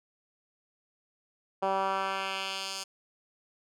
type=tone with band-pass filter sweep; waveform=10% pulse; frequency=192.9 Hz; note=G3; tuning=28 cents flat; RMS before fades=-32 dBFS; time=1.62-2.84 s; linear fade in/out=10 ms; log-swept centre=710 to 6000 Hz; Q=1.3; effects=none